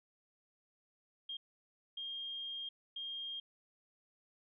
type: tone bursts at uneven times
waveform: sine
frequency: 3220 Hz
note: G7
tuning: 46 cents sharp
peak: -40 dBFS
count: 3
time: 1.29-1.37 / 1.97-2.69 / 2.96-3.4 s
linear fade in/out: 5 ms
effects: none